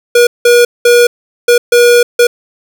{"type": "tone bursts at uneven times", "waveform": "square", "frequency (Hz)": 480.8, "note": "B4", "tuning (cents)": -46, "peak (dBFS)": -4, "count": 6, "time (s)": [[0.15, 0.27], [0.45, 0.65], [0.85, 1.07], [1.48, 1.58], [1.72, 2.03], [2.19, 2.27]], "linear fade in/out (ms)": 5, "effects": []}